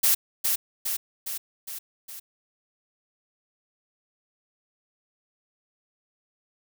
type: noise with echo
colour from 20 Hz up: blue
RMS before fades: -20 dBFS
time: 0.03-0.15 s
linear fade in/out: 10 ms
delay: 410 ms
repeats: 5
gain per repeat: -4 dB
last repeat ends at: 2.2 s
effects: none